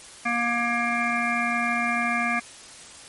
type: harmonic tone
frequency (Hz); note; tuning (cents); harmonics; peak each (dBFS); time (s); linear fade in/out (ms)
236.8; A#3; +27; 1 / 3 / 5 / 7 / 9 / 10; -29 / -29 / -29 / -29 / -29 / -29; 0.25-2.4; 10
effects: white hiss -44 dBFS RMS until 3.08 s + MP3 48 kbps